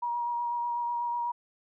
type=tone with vibrato; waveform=sine; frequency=953 Hz; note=A#5; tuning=38 cents sharp; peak=-28 dBFS; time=0.02-1.32 s; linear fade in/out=10 ms; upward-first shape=sine; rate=8.1 Hz; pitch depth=15 cents each way; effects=none